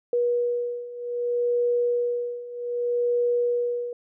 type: beating tone pair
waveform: sine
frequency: 482 / 482.64 Hz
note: B4 / B4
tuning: -42 / -40 cents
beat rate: 0.64 Hz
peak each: -27 / -24 dBFS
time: 0.13-3.93 s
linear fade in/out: 2 ms
effects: none